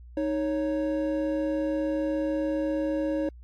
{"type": "tone pair together", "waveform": "triangle", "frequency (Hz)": [311.1, 554.3], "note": ["D#4", "C#5"], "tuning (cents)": [0, 0], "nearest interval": "minor seventh", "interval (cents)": 1000, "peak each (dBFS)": [-25, -27], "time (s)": [0.17, 3.29], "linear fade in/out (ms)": 2, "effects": ["added 60 Hz sine -44 dBFS peak until 3.43 s", "AAC 64 kbps"]}